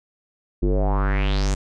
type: tone with low-pass filter sweep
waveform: square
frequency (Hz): 49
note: G1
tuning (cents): 0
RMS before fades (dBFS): -20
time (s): 0.62-1.55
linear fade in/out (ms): 10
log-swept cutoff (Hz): 320 to 7900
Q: 4.5
effects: none

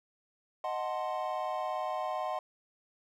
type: chord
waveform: triangle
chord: D# diminished seventh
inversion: none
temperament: equal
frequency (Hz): 622.3 / 740 / 880 / 1046.5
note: D#5 / F#5 / A5 / C6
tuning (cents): 0 / 0 / 0 / 0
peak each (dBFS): -35 / -34 / -40 / -36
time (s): 0.64-2.39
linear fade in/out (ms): 2
effects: none

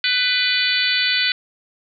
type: harmonic tone with a mistuned harmonic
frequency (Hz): 498.5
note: B4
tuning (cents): +16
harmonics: 3 / 4 / 5 / 6 / 7 / 8 / 9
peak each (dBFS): -24 / -24 / -24 / -24 / -24 / -24 / -24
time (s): 0.04-1.32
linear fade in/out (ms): 2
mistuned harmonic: 5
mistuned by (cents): -34
effects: none

